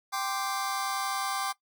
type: chord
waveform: sawtooth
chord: G suspended fourth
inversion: none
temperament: just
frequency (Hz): 784 / 1045.3 / 1176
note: G5 / C6 / D6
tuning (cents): 0 / -2 / +2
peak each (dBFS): -29 / -32 / -29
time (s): 0.12-1.53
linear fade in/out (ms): 20
effects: noise-tail reverb RT60 0.1 s tail -17 dB re dry